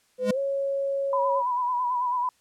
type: tone with exponential growth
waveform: square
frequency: 206.4 Hz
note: G#3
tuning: 10 cents flat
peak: -20 dBFS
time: 0.18-0.31 s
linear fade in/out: 5 ms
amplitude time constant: 27 ms
type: tone with pitch glide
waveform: sine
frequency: 506 to 551.8 Hz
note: B4 to C#5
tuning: +42 to -8 cents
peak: -24 dBFS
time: 0.18-1.43 s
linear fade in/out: 50 ms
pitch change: +150 cents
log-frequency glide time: 0.33-0.38 s
type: tone with vibrato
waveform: sine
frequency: 987.8 Hz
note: B5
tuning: in tune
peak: -23 dBFS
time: 1.13-2.29 s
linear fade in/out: 2 ms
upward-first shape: sine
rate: 9.1 Hz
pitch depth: 48 cents each way
effects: white hiss -65 dBFS RMS until 2.4 s + low-pass 10000 Hz 12 dB/octave